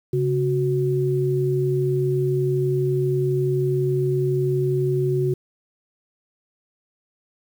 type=tone pair together; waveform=sine; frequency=136.79 / 368.8 Hz; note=C#3 / F#4; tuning=-23 / -6 cents; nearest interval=octave + perfect fourth; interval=1717 cents; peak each=-21 / -21 dBFS; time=0.13-5.34 s; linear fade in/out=5 ms; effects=8-bit